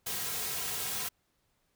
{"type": "noise with comb filter", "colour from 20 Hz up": "white", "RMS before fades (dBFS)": -35, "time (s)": [0.06, 1.09], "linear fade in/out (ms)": 10, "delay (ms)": 3.4, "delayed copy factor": -0.65, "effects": ["pink hiss -75 dBFS RMS until 1.75 s"]}